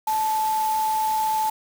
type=tone in noise; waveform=sine; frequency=872 Hz; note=A5; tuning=16 cents flat; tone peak=-20 dBFS; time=0.07-1.5 s; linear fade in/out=5 ms; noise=white; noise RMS=-35 dBFS; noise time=0.07-1.5 s; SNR=+12 dB; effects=none